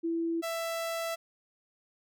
sine / sawtooth tone pair in turn, 332.4 / 663.3 Hz, E4 / E5, +15 / +11 cents, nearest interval octave, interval 1196 cents, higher second, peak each -28 / -28 dBFS, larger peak neither, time 0.03-0.42 / 0.42-1.16 s, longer second, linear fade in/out 20 ms, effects none

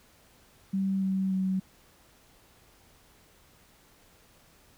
sine tone with pitch steps, 193 / 190.89 / 188.81 Hz, G3 / G3 / F#3, -27 / -46 / +35 cents, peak -25 dBFS, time 0.73-1.6 s, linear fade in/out 10 ms, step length 290 ms, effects pink hiss -60 dBFS RMS until 4.77 s

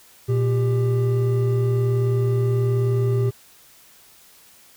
triangle tone pair together, 119.1 / 396.1 Hz, A#2 / G4, +38 / +18 cents, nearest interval octave + major sixth, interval 2080 cents, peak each -16 / -22 dBFS, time 0.28-3.31 s, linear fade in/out 20 ms, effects white hiss -51 dBFS RMS until 4.76 s

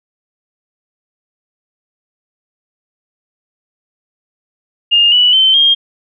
sine tone with pitch steps, 2826 / 2953 / 3085 / 3224 Hz, F7 / F#7 / G7 / G7, +20 / -4 / -28 / +48 cents, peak -6 dBFS, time 4.91-5.75 s, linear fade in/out 20 ms, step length 210 ms, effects none

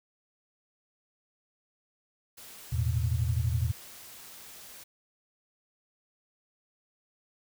white noise, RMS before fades -48 dBFS, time 2.37-4.84 s, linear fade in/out 10 ms
sine chord, E suspended fourth, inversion none, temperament equal with one note detuned, 82.41 / 110 / 121.98 Hz, E2 / A2 / B2, 0 / 0 / -21 cents, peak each -29 / -30 / -30 dBFS, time 2.72-3.72 s, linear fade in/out 10 ms
effects none

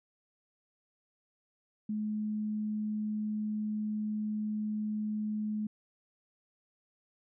sine tone, 212.9 Hz, G#3, 43 cents sharp, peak -31 dBFS, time 1.89-5.67 s, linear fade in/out 5 ms, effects none

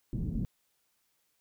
white low-pass noise, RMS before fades -33 dBFS, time 0.13-0.45 s, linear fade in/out 0 ms, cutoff 220 Hz, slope 24 dB/octave, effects white hiss -75 dBFS RMS until 1.4 s

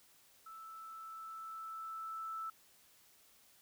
sine tone with level ramp, 1318.5 Hz, E6, in tune, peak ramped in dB -49 to -39 dBFS, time 0.46-2.5 s, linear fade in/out 5 ms, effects white hiss -66 dBFS RMS until 3.61 s

